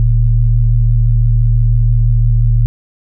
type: tone pair together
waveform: sine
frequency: 40.35 / 115.1 Hz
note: E1 / A#2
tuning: -36 / -22 cents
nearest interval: octave + tritone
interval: 1814 cents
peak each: -10 dBFS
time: 0-2.66 s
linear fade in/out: 0 ms
effects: none